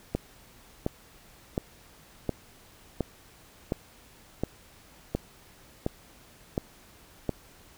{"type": "click train", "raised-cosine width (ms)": 2, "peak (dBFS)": -13, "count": 11, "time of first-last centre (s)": [0.15, 7.293], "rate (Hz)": 1.4, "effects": ["pink hiss -55 dBFS RMS until 7.77 s"]}